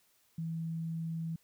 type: tone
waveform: sine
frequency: 163.7 Hz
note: E3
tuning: 12 cents flat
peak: -34 dBFS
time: 0.38-1.36 s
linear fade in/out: 5 ms
effects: white hiss -70 dBFS RMS until 1.43 s